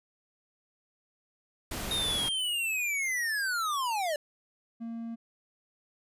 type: noise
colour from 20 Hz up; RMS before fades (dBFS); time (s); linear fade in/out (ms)
pink; -36; 1.71-2.29; 5
type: linear sweep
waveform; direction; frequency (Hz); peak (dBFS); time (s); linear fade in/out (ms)
square; down; 3729 to 572; -29; 1.91-4.16; 2
type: tone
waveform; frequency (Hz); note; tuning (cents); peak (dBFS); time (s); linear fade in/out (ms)
triangle; 230; A#3; -23; -33; 4.8-5.16; 20
effects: resampled to 32000 Hz